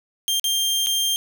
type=tone with dropouts; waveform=sawtooth; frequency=3186 Hz; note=G7; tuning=27 cents sharp; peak=-16 dBFS; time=0.28-1.16 s; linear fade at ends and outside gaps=0 ms; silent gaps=0.397-0.442 / 0.862-0.869 s; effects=none